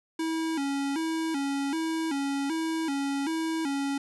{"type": "tone with vibrato", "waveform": "square", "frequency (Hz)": 300, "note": "D4", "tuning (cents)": 37, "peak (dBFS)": -28, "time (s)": [0.19, 3.98], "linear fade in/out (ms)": 5, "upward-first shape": "square", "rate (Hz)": 1.3, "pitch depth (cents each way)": 130, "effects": ["resampled to 24000 Hz", "9-bit"]}